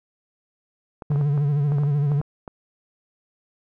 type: clicks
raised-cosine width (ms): 1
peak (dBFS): -21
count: 11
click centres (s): 1.022 / 1.117 / 1.159 / 1.212 / 1.377 / 1.72 / 1.784 / 1.835 / 2.118 / 2.214 / 2.478
type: tone with vibrato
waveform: triangle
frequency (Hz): 144.5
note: D3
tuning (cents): -28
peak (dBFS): -16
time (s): 1.1-2.21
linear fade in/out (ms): 5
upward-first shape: sine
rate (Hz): 13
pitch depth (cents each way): 64
effects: none